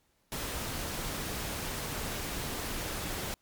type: noise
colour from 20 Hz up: pink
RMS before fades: -36 dBFS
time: 0.32-3.34 s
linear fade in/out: 0 ms
effects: pink hiss -72 dBFS RMS until 3.41 s + MP3 96 kbps